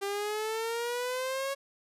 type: exponential sweep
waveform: sawtooth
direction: up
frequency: 395 to 554.4 Hz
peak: -27 dBFS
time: 0.01-1.55 s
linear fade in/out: 20 ms
effects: resampled to 32000 Hz